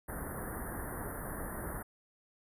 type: band-stop noise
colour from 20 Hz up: pink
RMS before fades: -40 dBFS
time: 0.08-1.83 s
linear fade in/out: 10 ms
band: 1900 to 9400 Hz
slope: 96 dB/octave
effects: resampled to 32000 Hz